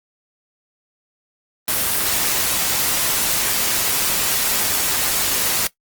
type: noise with amplitude modulation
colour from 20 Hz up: white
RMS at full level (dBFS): -18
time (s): 1.68-5.67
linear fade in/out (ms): 2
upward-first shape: sine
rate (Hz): 129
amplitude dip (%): 25
effects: noise-tail reverb RT60 0.1 s tail -17 dB re dry + Opus 24 kbps